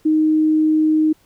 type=tone; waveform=sine; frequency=311.1 Hz; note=D#4; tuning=in tune; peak=-12 dBFS; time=0.05-1.13 s; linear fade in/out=10 ms; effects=pink hiss -57 dBFS RMS until 1.25 s